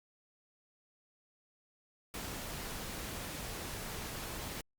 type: noise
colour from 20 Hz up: pink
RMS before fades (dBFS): -42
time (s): 2.14-4.61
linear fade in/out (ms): 2
effects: Opus 48 kbps